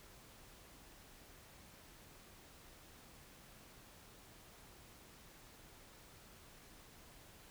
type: silence
effects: pink hiss -60 dBFS RMS until 7.5 s